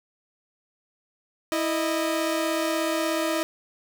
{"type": "tone pair together", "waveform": "sawtooth", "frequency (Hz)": [326.8, 617], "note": ["E4", "D#5"], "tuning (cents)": [-15, -15], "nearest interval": "major seventh", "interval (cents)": 1100, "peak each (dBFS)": [-22, -23], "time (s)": [1.52, 3.43], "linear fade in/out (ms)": 0, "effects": []}